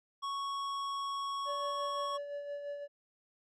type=tone; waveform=square; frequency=1108.7 Hz; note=C#6; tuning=in tune; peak=-35 dBFS; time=0.22-2.18 s; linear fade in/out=20 ms
type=tone with tremolo; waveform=triangle; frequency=575 Hz; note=D5; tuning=37 cents flat; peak=-34 dBFS; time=1.45-2.88 s; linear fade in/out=50 ms; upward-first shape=sine; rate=5.8 Hz; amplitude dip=45%
effects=low-pass 6000 Hz 12 dB/octave + MP3 96 kbps